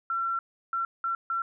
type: tone bursts at uneven times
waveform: sine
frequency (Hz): 1356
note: E6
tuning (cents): +49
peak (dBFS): -26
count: 4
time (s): 0.1-0.39 / 0.73-0.85 / 1.04-1.15 / 1.3-1.42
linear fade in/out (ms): 2
effects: none